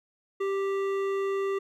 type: tone with hard clipping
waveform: sine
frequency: 392 Hz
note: G4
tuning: in tune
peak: -28 dBFS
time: 0.4-1.59 s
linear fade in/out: 10 ms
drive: 12 dB
effects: none